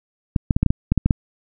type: clicks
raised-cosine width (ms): 5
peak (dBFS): -3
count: 10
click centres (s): 0.362 / 0.508 / 0.565 / 0.63 / 0.663 / 0.705 / 0.92 / 0.977 / 1.06 / 1.108
effects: none